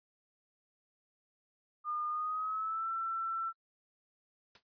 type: tone with pitch glide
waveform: sine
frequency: 1215 to 1340.4 Hz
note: D#6 to E6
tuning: -42 to +29 cents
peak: -33 dBFS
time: 1.84-3.53 s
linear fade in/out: 50 ms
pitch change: +171 cents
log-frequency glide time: 2.08-2.89 s
type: noise with exponential decay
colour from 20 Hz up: white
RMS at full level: -49 dBFS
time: 4.55-4.63 s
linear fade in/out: 2 ms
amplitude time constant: 17 ms
effects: noise-tail reverb RT60 0.1 s tail -26 dB re dry + resampled to 11025 Hz